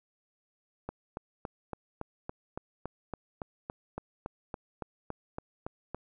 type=click train; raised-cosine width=1 ms; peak=-22 dBFS; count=19; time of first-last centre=0.89-5.946 s; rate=3.56 Hz; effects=none